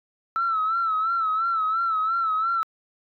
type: tone with vibrato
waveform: sine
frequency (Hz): 1318.5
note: E6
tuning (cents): 0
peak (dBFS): -20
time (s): 0.36-2.63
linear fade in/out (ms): 0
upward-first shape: sine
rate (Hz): 2.9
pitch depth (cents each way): 70
effects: tanh soft clip ceiling -16 dBFS

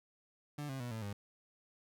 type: tone with pitch steps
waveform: 30% pulse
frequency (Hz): 146.83 / 133.87 / 122.05 / 111.28 / 101.45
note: D3 / C3 / B2 / A2 / G#2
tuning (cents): 0 / +40 / -20 / +20 / -40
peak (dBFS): -37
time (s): 0.58-1.13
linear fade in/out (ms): 5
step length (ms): 110
effects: none

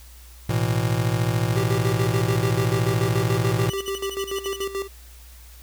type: chord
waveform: square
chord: A suspended second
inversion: none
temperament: just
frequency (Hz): 110 / 123.75 / 165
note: A2 / B2 / E3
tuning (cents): 0 / +4 / +2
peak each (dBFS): -24 / -25 / -28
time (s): 0.49-3.7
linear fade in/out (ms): 5
type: tone with tremolo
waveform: square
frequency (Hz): 392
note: G4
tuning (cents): 0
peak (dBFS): -25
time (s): 1.56-4.88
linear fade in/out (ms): 10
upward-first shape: square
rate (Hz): 6.9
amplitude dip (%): 70
type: tone bursts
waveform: sawtooth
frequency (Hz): 2960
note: F#7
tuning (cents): 0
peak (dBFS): -28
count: 12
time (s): 3.69-4.649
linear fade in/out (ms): 10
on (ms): 46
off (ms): 37
effects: added 60 Hz sine -43 dBFS peak until 5.62 s + white hiss -50 dBFS RMS until 5.62 s

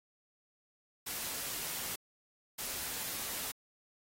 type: noise bursts at uneven times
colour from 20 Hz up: white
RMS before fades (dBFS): -39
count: 2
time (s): 1.06-1.96 / 2.58-3.52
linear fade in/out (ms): 10
effects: AAC 48 kbps

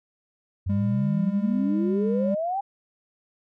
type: exponential sweep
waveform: sine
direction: up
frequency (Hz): 90.9 to 813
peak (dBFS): -24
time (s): 0.66-2.61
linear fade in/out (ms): 10
type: tone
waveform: triangle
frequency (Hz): 200.8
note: G3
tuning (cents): +42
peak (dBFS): -21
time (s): 0.69-2.35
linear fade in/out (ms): 10
effects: none

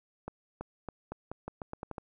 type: accelerating click train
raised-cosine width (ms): 1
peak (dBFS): -24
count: 11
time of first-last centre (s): 0.28-1.982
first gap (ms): 330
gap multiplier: 0.84
effects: none

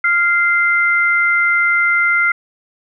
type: tone pair together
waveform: sine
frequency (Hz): 1400 / 2078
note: F6 / C7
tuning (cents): +4 / -12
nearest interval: perfect fifth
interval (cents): 684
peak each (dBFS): -14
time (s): 0.04-2.32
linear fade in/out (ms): 5
effects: none

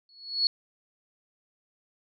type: tone with exponential growth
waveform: sine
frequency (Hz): 4373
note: C#8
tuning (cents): -24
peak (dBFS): -18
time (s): 0.09-0.47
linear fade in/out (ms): 1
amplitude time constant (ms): 82
effects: none

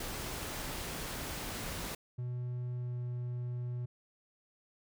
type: noise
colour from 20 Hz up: pink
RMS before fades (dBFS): -40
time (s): 0-1.95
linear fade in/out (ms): 5
type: tone with pitch glide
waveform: triangle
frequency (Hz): 123.3 to 122.52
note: B2 to B2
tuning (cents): -2 to -13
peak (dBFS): -33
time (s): 2.18-3.86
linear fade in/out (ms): 10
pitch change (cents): -11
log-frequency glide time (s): 2.75-2.98
effects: none

